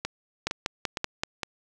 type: two click trains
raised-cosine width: 0.2 ms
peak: -9 / -12 dBFS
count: 5 / 4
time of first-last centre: 0.47-1.235 / 0.05-1.432 s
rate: 5.23 / 2.17 Hz
effects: none